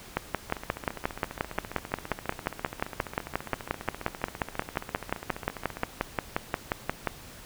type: two click trains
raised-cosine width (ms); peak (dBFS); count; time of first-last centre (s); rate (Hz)
0.5; -10 / -21; 40 / 80; 0.17-7.073 / 0.5-5.838; 5.65 / 14.8
effects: pink hiss -47 dBFS RMS until 7.45 s